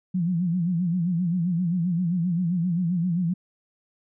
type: tone with vibrato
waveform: sine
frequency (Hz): 174.61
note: F3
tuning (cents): 0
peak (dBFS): -21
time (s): 0.14-3.34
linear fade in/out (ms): 10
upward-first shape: sine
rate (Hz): 7.6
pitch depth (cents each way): 110
effects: none